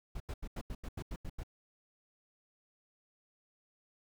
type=noise bursts; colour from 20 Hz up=brown; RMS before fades=-40 dBFS; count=10; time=0.15-1.435 s; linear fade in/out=5 ms; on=52 ms; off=85 ms; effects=none